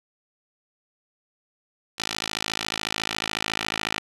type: tone with band-pass filter sweep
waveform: 10% pulse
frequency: 54 Hz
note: A1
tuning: 32 cents flat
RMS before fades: -30 dBFS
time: 1.98-3.99 s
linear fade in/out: 10 ms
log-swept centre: 4100 to 2700 Hz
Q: 1.2
effects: resampled to 32000 Hz + 8-bit